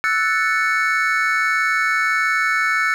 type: chord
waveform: triangle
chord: F# minor seventh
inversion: third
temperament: equal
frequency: 1318.5 / 1480 / 1760 / 2217 Hz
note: E6 / F#6 / A6 / C#7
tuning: 0 / 0 / 0 / 0 cents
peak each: -20 dBFS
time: 0.04-2.94 s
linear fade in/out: 0 ms
effects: none